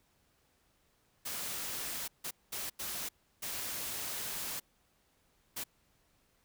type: noise bursts at uneven times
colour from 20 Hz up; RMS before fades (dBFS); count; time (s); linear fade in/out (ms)
white; -39; 6; 1.25-2.08 / 2.24-2.31 / 2.52-2.7 / 2.79-3.09 / 3.42-4.6 / 5.56-5.64; 10
effects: pink hiss -72 dBFS RMS until 6.44 s